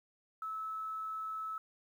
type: tone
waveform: sine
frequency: 1302 Hz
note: E6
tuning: 22 cents flat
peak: -37 dBFS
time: 0.42-1.58 s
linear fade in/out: 2 ms
effects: 11-bit